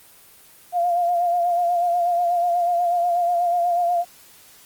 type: tone with vibrato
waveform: sine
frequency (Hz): 698.5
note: F5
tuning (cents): 0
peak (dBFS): -17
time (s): 0.72-4.05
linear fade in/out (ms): 50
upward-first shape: sine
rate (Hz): 8.2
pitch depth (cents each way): 38
effects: white hiss -49 dBFS RMS until 4.65 s + Opus 24 kbps